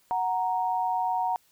sine tone pair together, 740 / 932.3 Hz, F#5 / A#5, 0 / 0 cents, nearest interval major third, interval 400 cents, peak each -27 dBFS, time 0.11-1.36 s, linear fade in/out 0 ms, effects white hiss -64 dBFS RMS until 1.51 s

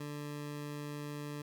20% pulse tone, 146.83 Hz, D3, in tune, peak -35 dBFS, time 0-1.42 s, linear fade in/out 5 ms, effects none

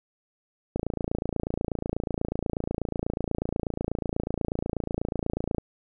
click train, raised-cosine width 2 ms, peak -14 dBFS, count 137, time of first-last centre 0.76-5.583 s, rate 28.2 Hz, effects none

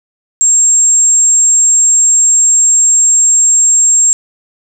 sine tone, 7480 Hz, A#8, 5 cents sharp, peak -5 dBFS, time 0.41-4.13 s, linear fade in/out 0 ms, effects none

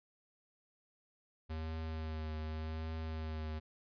square tone with vibrato, 79 Hz, D#2, 27 cents sharp, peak -39 dBFS, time 1.49-3.6 s, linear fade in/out 20 ms, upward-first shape triangle, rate 0.86 Hz, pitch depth 26 cents each way, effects resampled to 11025 Hz

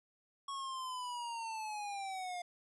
square linear sweep, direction down, 1108.7 to 703 Hz, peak -40 dBFS, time 0.48-2.42 s, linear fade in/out 5 ms, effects resampled to 24000 Hz

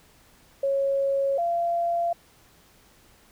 sine tone pair in turn, 550 / 685.9 Hz, C#5 / F5, -14 / -31 cents, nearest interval major third, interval 383 cents, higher second, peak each -21 / -22 dBFS, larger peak first, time 0.63-1.38 / 1.38-2.13 s, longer neither, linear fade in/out 5 ms, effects pink hiss -57 dBFS RMS until 3.31 s

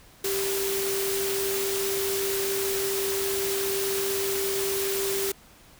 sine tone in noise, 392 Hz, G4, in tune, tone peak -27 dBFS, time 0.24-5.32 s, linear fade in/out 5 ms, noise white, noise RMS -30 dBFS, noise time 0.24-5.32 s, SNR 0 dB, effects pink hiss -53 dBFS RMS until 5.79 s

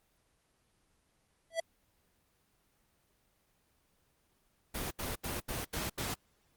square tone with exponential growth, 659.3 Hz, E5, in tune, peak -28 dBFS, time 1.5-1.6 s, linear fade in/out 5 ms, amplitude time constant 21 ms
pink noise bursts, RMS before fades -37 dBFS, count 6, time 4.74-6.145 s, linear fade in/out 10 ms, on 170 ms, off 77 ms
effects pink hiss -73 dBFS RMS until 6.56 s + Opus 24 kbps

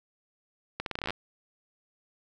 accelerating click train, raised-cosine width 0.3 ms, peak -16 dBFS, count 12, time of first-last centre 0.8-1.106 s, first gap 62 ms, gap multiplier 0.82, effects none

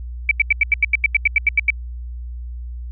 sine tone bursts, 2301 Hz, D7, 36 cents flat, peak -10 dBFS, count 14, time 0.29-1.703 s, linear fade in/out 2 ms, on 22 ms, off 85 ms, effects added 60 Hz sine -27 dBFS peak until 2.91 s

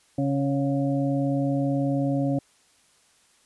harmonic tone with a mistuned harmonic, 138.5 Hz, C#3, 1 cent flat, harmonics 1 / 2 / 4 / 5, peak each -26 / -24 / -30 / -36 dBFS, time 0.18-2.39 s, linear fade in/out 5 ms, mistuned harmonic 5, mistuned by +39 cents, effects white hiss -61 dBFS RMS until 3.45 s + resampled to 24000 Hz

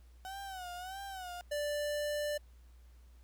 35% pulse tone with vibrato, 749 Hz, F#5, 21 cents sharp, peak -40 dBFS, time 0.25-1.41 s, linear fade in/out 0 ms, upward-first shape sine, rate 1.6 Hz, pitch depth 99 cents each way
square tone with pitch glide, 587.3 to 591 Hz, D5 to D5, 0 to +11 cents, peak -34 dBFS, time 1.51-2.38 s, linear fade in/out 10 ms, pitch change +11 cents, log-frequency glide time 1.65-2.12 s
effects added 60 Hz sine -55 dBFS peak until 3.23 s + pink hiss -71 dBFS RMS until 3.23 s

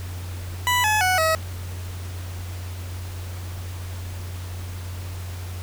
20% pulse tone with pitch steps, 987.8 / 855 / 740 / 640.5 Hz, B5 / A5 / F#5 / E5, 0 / -50 / 0 / -50 cents, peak -13 dBFS, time 0.67-1.35 s, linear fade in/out 0 ms, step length 170 ms, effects added 90 Hz sine -30 dBFS peak until 5.62 s + pink hiss -41 dBFS RMS until 5.62 s

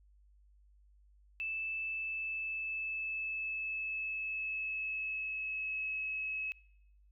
sine tone with pitch glide, 2634 to 2575 Hz, E7 to E7, -2 to -41 cents, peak -35 dBFS, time 1.4-6.52 s, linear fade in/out 0 ms, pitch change -39 cents, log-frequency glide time 1.86-5.96 s, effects noise-tail reverb RT60 0.9 s tail -24 dB re dry + added 50 Hz sine -61 dBFS peak until 7.11 s

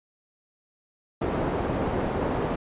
white low-pass noise, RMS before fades -27 dBFS, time 1.21-2.56 s, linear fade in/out 10 ms, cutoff 600 Hz, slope 12 dB/octave, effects resampled to 8000 Hz

